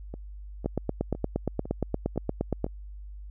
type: two click trains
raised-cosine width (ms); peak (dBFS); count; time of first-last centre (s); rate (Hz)
2; -13 / -24; 18 / 6; 0.66-2.644 / 0.14-2.665; 8.57 / 1.98
effects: added 50 Hz sine -39 dBFS peak until 3.3 s